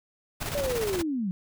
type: noise with tremolo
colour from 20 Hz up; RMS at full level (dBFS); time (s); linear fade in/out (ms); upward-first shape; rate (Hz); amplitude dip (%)
pink; -31; 0.4-1.03; 20; square; 17; 50
type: linear sweep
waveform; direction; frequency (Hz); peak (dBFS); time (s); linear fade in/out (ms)
sine; down; 587.3 to 174.61; -26; 0.55-1.31; 0
effects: none